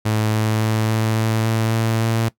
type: tone with pitch steps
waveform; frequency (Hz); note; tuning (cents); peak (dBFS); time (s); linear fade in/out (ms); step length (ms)
sawtooth; 108.5 / 109.19 / 109.89 / 110.59 / 111.29 / 112 / 112.72 / 113.43; A2 / A2 / A2 / A2 / A2 / A2 / A2 / A#2; -24 / -13 / -2 / +9 / +20 / +31 / +42 / -47; -13; 0.05-2.29; 10; 280
effects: noise-tail reverb RT60 0.1 s tail -19 dB re dry